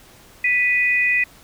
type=tone pair together; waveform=sine; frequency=1975.5 / 2486 Hz; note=B6 / D#7; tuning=0 / -2 cents; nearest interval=major third; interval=398 cents; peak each=-18 dBFS; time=0.44-1.24 s; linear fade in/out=5 ms; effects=pink hiss -48 dBFS RMS until 1.43 s